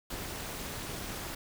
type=noise with amplitude modulation; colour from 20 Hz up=pink; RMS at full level=-36 dBFS; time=0.1-1.35 s; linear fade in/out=5 ms; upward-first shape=sine; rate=298 Hz; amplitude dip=75%; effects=none